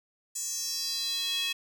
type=tone with high-pass filter sweep; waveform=square; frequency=368.2 Hz; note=F#4; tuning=8 cents flat; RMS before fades=-32 dBFS; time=0.35-1.53 s; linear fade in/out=10 ms; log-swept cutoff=7300 to 2900 Hz; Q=4.8; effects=none